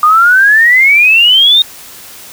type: exponential sweep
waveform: sine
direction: up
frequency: 1202 to 3729 Hz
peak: -3 dBFS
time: 0.03-1.62 s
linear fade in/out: 2 ms
effects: white hiss -32 dBFS RMS until 2.32 s